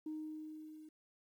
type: tone with level ramp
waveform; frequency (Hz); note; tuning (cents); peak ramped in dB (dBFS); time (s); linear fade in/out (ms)
sine; 309.9; D#4; -7; -38 to -52; 0.06-0.89; 5
effects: tanh soft clip ceiling -36 dBFS + 12-bit